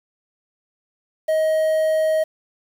triangle tone with quantisation, 630 Hz, D#5, 21 cents sharp, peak -14 dBFS, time 1.28-2.24 s, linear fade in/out 10 ms, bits 7, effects none

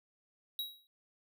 square tone with exponential decay, 3850 Hz, B7, 45 cents flat, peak -33 dBFS, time 0.59-0.87 s, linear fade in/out 1 ms, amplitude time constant 60 ms, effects none

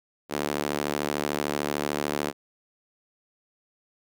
sawtooth tone with high-pass filter, 73.42 Hz, D2, in tune, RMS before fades -29 dBFS, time 0.29-2.33 s, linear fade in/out 50 ms, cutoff 320 Hz, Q 1, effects none

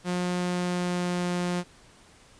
sawtooth tone with pitch glide, 178.8 to 177.26 Hz, F3 to F3, +41 to +26 cents, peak -22 dBFS, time 0.04-1.64 s, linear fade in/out 50 ms, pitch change -15 cents, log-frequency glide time 0.34-1.31 s, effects pink hiss -55 dBFS RMS until 2.39 s + resampled to 22050 Hz

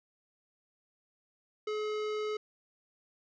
sine tone with hard clipping, 425.9 Hz, G#4, 44 cents sharp, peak -34 dBFS, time 1.67-2.37 s, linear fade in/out 5 ms, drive 18 dB, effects resampled to 16000 Hz

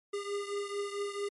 square beating tone pair, 403.6 / 408.1 Hz, G#4 / G#4, -49 / -30 cents, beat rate 4.5 Hz, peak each -36 / -40 dBFS, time 0.13-1.29 s, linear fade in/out 10 ms, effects MP3 48 kbps

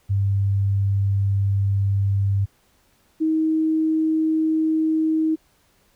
sine tone pair in turn, 99 / 316.5 Hz, G2 / D#4, +18 / +30 cents, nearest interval octave + minor sixth, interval 2012 cents, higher second, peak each -17 / -17 dBFS, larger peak neither, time 0.09-2.46 / 3.2-5.36 s, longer first, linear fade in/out 20 ms, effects pink hiss -61 dBFS RMS until 5.95 s

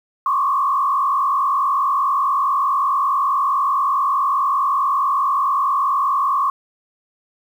sine tone with frequency modulation, 1111 Hz, C#6, 4 cents sharp, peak -15 dBFS, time 0.26-6.5 s, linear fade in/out 2 ms, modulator 44.7 Hz, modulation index 1.5, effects 8-bit

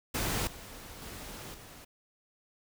pink noise with level steps, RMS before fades -32 / -47 / -44 / -50 dBFS, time 0.14-1.85 s, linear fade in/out 10 ms, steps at 0.47 / 1.02 / 1.54 s, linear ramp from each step 2 ms, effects none

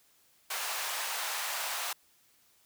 pink high-pass noise, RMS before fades -35 dBFS, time 0.5-1.93 s, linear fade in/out 5 ms, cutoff 730 Hz, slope 24 dB/octave, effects white hiss -66 dBFS RMS until 2.65 s

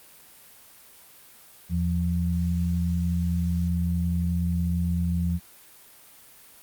sine tone pair together, 82.41 / 173.31 Hz, E2 / F3, 0 / -13 cents, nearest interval octave + minor second, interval 1287 cents, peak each -25 dBFS, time 1.69-5.4 s, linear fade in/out 50 ms, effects white hiss -51 dBFS RMS until 6.62 s + Opus 32 kbps

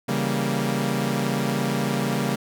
sawtooth chord, C# diminished seventh, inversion none, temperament equal, 138.59 / 164.81 / 196 / 233.1 Hz, C#3 / E3 / G3 / Bb3, 0 / 0 / 0 / 0 cents, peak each -23 / -28 / -23 / -23 dBFS, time 0.08-2.36 s, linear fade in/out 10 ms, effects none

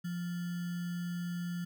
sine tone with sample-and-hold, 174.61 Hz, F3, in tune, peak -34 dBFS, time 0.04-1.65 s, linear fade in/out 10 ms, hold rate 1575 Hz, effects none

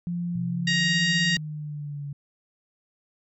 sine tone, 173.8 Hz, F3, 8 cents flat, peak -26 dBFS, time 0.07-1.37 s, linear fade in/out 0 ms
sine linear two-way sweep, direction up then down, 121.4 to 160 to 141.7 Hz, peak -31 dBFS, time 0.35-2.13 s, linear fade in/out 5 ms, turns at 1.02 s
harmonic tone, 939 Hz, A#5, 12 cents sharp, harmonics 2 / 3 / 4 / 5 / 6 / 7 / 8, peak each -24 / -29 / -29 / -31 / -37 / -40 / -38 dBFS, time 0.67-1.37 s, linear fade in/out 5 ms
effects none

